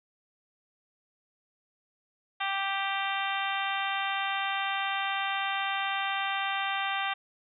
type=harmonic tone with a mistuned harmonic; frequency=392 Hz; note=G4; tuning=in tune; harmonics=2 / 3 / 4 / 5 / 6 / 7 / 8 / 9; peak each=-33 / -35 / -36 / -37 / -38 / -38 / -39 / -40 dBFS; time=2.4-7.14 s; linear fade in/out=10 ms; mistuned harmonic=9; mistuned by=+45 cents; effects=none